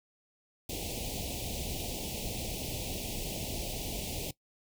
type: band-stop noise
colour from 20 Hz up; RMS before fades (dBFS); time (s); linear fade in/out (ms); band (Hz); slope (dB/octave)
pink; -37; 0.69-4.31; 5; 790 to 2400; 48
effects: noise-tail reverb RT60 0.1 s tail -19 dB re dry